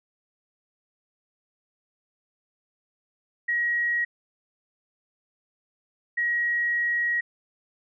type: tone bursts at uneven times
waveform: sine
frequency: 1900 Hz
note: A#6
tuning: 33 cents sharp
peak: -22 dBFS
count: 2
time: 3.48-4.05 / 6.17-7.21 s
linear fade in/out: 10 ms
effects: none